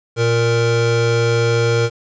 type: tone pair together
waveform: square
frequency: 117.09 / 466.2 Hz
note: A#2 / A#4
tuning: +8 / 0 cents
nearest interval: 2 octaves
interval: 2392 cents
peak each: -17 dBFS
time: 0.16-1.9 s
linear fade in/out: 50 ms
effects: resampled to 16000 Hz + 7-bit